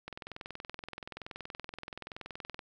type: click train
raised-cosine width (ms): 0.3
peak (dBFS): -25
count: 54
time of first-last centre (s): 0.08-2.592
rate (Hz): 21.1
effects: none